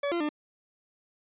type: tone with pitch steps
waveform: 40% pulse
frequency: 569 / 343.2 / 299.2 Hz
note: C#5 / F4 / D4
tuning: +45 / -30 / +32 cents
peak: -26 dBFS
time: 0.03-0.291 s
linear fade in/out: 5 ms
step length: 87 ms
effects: resampled to 8000 Hz